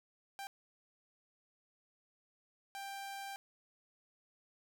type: tone bursts at uneven times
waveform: sawtooth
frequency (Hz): 789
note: G5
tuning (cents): +11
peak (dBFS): -39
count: 2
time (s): 0.39-0.47 / 2.75-3.36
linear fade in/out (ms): 0
effects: 12-bit